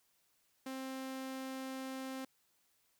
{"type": "tone", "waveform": "sawtooth", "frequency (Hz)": 263.8, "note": "C4", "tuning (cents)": 14, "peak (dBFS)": -37, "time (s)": [0.66, 2.25], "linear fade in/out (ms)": 5, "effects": ["white hiss -75 dBFS RMS until 2.99 s"]}